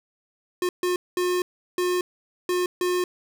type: tone bursts at uneven times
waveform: square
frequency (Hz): 359.6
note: F#4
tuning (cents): -49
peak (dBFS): -22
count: 6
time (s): 0.62-0.69 / 0.83-0.96 / 1.17-1.42 / 1.78-2.01 / 2.49-2.66 / 2.81-3.04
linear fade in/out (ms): 2
effects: none